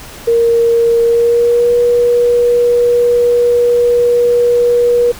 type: tone with pitch glide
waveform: sine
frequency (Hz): 465.6 to 481.2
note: A#4 to B4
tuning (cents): -2 to -45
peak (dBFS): -7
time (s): 0.27-5.12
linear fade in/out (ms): 10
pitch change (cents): +57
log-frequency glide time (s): 1.02-1.77
effects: pink hiss -32 dBFS RMS until 5.19 s